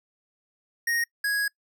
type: tone pair in turn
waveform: square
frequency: 1865 / 1660 Hz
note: A#6 / G#6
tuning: 0 / -1 cents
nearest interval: major second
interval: 201 cents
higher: first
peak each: -24 dBFS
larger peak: neither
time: 0.87-1.04 / 1.24-1.48 s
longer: second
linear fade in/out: 5 ms
effects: noise-tail reverb RT60 0.1 s tail -25 dB re dry